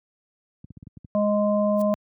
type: clicks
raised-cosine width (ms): 5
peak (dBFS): -27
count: 7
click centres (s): 0.644 / 0.706 / 0.772 / 0.828 / 0.871 / 0.972 / 1.047
type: harmonic tone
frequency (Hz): 207.7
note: G#3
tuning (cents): 0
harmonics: 1 / 3 / 5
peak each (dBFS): -22 / -21 / -32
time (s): 1.15-1.94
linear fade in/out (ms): 0
type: noise with exponential growth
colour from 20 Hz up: blue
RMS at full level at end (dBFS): -36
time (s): 1.75-1.82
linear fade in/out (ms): 5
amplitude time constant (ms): 15
effects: high-pass 100 Hz 12 dB/octave